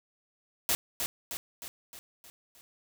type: noise with echo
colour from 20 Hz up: white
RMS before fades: -27 dBFS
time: 0.69-0.75 s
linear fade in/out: 0 ms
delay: 310 ms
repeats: 6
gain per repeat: -5 dB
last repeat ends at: 2.61 s
effects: none